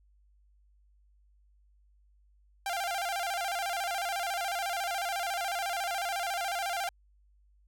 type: tone with vibrato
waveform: sawtooth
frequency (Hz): 740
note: F#5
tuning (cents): 0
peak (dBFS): -27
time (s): 2.66-6.89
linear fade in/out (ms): 2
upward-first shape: square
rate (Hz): 14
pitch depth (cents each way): 110
effects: added 50 Hz sine -61 dBFS peak until 7.67 s